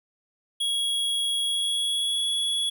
square tone with pitch glide, 3322 to 3370 Hz, G#7 to G#7, 0 to +25 cents, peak -24 dBFS, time 0.6-2.7 s, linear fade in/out 10 ms, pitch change +25 cents, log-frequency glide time 1.45-2.26 s, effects none

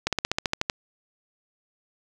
slowing click train, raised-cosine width 0.2 ms, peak -6 dBFS, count 10, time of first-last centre 0.07-0.699 s, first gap 57 ms, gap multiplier 1.05, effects none

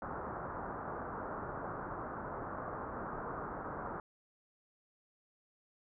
white low-pass noise, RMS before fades -42 dBFS, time 0.02-4 s, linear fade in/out 2 ms, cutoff 1400 Hz, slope 48 dB/octave, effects none

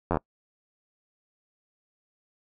slowing click train, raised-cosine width 1 ms, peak -11 dBFS, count 6, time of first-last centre 0.11-0.171 s, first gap 11 ms, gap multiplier 1.05, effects noise-tail reverb RT60 0.1 s tail -26 dB re dry

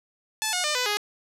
5% pulse tone with pitch steps, 870 / 723.2 / 601.1 / 499.7 / 415.4 Hz, A5 / F#5 / D5 / B4 / G#4, -20 / -40 / +40 / +20 / 0 cents, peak -12 dBFS, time 0.42-0.97 s, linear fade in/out 0 ms, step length 110 ms, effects low-pass 11000 Hz 12 dB/octave

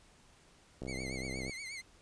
click train, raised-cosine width 2 ms, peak -28 dBFS, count 45, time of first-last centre 0.82-1.496 s, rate 65.1 Hz
sawtooth tone with vibrato, 2161 Hz, C#7, 45 cents flat, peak -38 dBFS, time 0.87-1.82 s, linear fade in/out 20 ms, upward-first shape triangle, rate 8.4 Hz, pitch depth 110 cents each way
effects pink hiss -63 dBFS RMS until 2.01 s + resampled to 22050 Hz

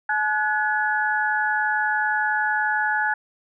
sine tone cluster, 855 / 1467 / 1698 Hz, A5 / F#6 / G#6, -50 / -15 / +38 cents, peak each -24 dBFS, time 0.09-3.14 s, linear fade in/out 5 ms, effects none

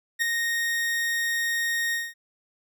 40% pulse tone with ADSR envelope, 1859 Hz, A#6, 5 cents flat, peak -18 dBFS, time 0.19-2.14 s, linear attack 32 ms, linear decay 3 ms, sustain -5 dB, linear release 210 ms, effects none

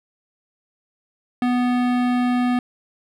sine tone with hard clipping, 246.9 Hz, B3, in tune, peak -19 dBFS, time 1.42-2.59 s, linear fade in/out 2 ms, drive 18 dB, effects none

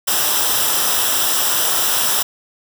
white noise with comb filter, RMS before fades -17 dBFS, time 0.07-2.23 s, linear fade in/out 10 ms, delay 0.45 ms, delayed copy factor -0.65, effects none

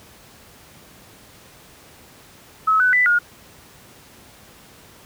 sine tone with pitch steps, 1289 / 1500 / 1989 / 1430 Hz, E6 / F#6 / B6 / F6, -39 / +23 / +12 / +41 cents, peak -13 dBFS, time 2.67-3.19 s, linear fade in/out 10 ms, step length 130 ms, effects pink hiss -47 dBFS RMS until 5.05 s + high-pass 60 Hz 12 dB/octave

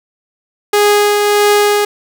sawtooth tone with tremolo, 413.4 Hz, G#4, 8 cents flat, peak -3 dBFS, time 0.73-1.85 s, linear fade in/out 5 ms, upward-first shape triangle, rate 1.6 Hz, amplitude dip 35%, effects none

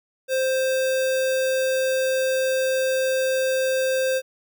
sine tone with sample-and-hold, 523.3 Hz, C5, in tune, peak -19 dBFS, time 0.28-4.22 s, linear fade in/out 50 ms, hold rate 2100 Hz, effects none

